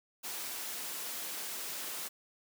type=high-pass noise; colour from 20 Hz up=white; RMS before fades=-40 dBFS; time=0.23-2.09 s; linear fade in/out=20 ms; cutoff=230 Hz; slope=12 dB/octave; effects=none